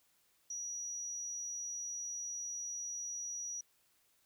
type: tone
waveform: sine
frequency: 5810 Hz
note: F#8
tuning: 32 cents flat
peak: -39 dBFS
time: 0.5-3.61 s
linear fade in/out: 5 ms
effects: white hiss -73 dBFS RMS until 4.25 s